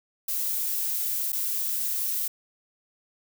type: noise with dropouts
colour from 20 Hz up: violet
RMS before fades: -28 dBFS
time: 0.28-2.28 s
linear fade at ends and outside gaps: 5 ms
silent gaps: 1.321-1.328 s
effects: none